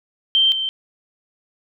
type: tone pair in turn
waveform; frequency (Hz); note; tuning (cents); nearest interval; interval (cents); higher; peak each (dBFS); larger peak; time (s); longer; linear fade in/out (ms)
sine; 3136 / 3118; G7 / G7; 0 / -10; unison; 10; first; -12 / -20; first; 0.35-0.52 / 0.52-0.69; neither; 0
effects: none

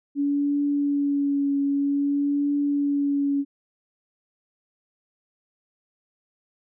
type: tone with vibrato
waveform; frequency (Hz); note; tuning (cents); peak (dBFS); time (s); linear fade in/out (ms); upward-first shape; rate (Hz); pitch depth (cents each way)
sine; 283.7; C#4; +40; -20; 0.15-3.45; 50; triangle; 0.52; 23
effects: none

